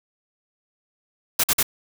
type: noise bursts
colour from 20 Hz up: white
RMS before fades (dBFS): -19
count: 3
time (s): 1.39-1.629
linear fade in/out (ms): 5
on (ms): 47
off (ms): 49
effects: none